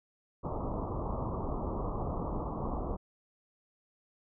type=low-pass noise; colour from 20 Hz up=pink; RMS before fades=-35 dBFS; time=0.43-2.97 s; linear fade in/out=20 ms; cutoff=1200 Hz; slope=96 dB/octave; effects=none